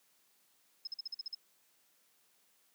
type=tone bursts; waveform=sine; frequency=5150 Hz; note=E8; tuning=41 cents flat; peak=-37 dBFS; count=8; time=0.85-1.349 s; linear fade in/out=5 ms; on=23 ms; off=45 ms; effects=white hiss -71 dBFS RMS until 2.74 s + high-pass 150 Hz 12 dB/octave